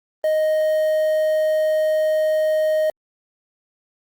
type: tone with quantisation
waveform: triangle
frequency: 622.3 Hz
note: D#5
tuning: in tune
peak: -14 dBFS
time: 0.24-2.9 s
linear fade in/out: 2 ms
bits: 7
effects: Opus 32 kbps